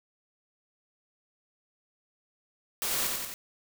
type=noise with echo; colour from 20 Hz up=white; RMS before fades=-31 dBFS; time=2.82-3.07 s; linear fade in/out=0 ms; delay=90 ms; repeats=3; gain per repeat=-3 dB; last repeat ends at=3.34 s; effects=none